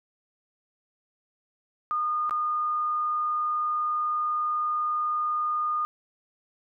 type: tone with dropouts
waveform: sine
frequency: 1222 Hz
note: D#6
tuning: 32 cents flat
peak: -24 dBFS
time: 1.91-5.85 s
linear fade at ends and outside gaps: 0 ms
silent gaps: 2.295-2.309 s
effects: none